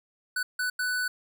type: tone bursts at uneven times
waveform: square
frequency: 1492 Hz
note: F#6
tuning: 14 cents sharp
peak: -27 dBFS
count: 3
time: 0.36-0.43 / 0.59-0.7 / 0.79-1.08 s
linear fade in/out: 5 ms
effects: none